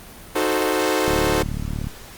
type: chord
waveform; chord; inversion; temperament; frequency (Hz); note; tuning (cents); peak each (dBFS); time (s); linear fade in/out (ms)
sawtooth; D# diminished seventh; none; equal; 311.1 / 370 / 440 / 523.3; D#4 / F#4 / A4 / C5; 0 / 0 / 0 / 0; -20; 0.35-1.43; 10
type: click train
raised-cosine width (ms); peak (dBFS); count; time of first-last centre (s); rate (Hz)
5; -14; 30; 1.08-1.87; 36.7
effects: pink hiss -41 dBFS RMS until 2.17 s + Opus 32 kbps